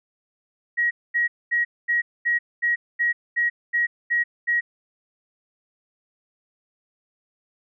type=tone bursts; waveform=sine; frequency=1900 Hz; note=A#6; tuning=33 cents sharp; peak=-18 dBFS; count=11; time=0.77-4.61 s; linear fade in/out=20 ms; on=140 ms; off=230 ms; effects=none